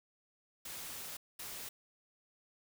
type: noise bursts at uneven times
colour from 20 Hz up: white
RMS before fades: -45 dBFS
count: 2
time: 0.65-1.17 / 1.39-1.69 s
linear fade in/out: 5 ms
effects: none